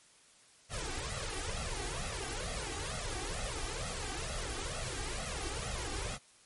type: noise with flanger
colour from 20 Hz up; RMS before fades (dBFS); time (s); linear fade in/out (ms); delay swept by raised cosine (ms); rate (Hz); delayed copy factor
pink; -38; 0.69-6.19; 50; 1.5 to 2.6; 2.2; +0.9
effects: white hiss -62 dBFS RMS until 6.45 s + MP3 48 kbps